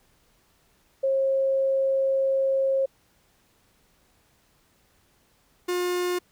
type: tone pair in turn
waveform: sine / 45% pulse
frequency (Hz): 538 / 357.3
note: C5 / F4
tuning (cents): +48 / +40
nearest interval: perfect fifth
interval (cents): 708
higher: first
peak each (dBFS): -20 / -24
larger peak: first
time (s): 1.03-2.86 / 5.68-6.19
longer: first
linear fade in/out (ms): 10
effects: pink hiss -64 dBFS RMS until 6.31 s